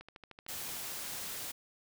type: click train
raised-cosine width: 0.3 ms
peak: -33 dBFS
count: 13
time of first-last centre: 0.01-0.919 s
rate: 13.2 Hz
type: noise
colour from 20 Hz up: white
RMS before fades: -41 dBFS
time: 0.48-1.52 s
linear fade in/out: 10 ms
effects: none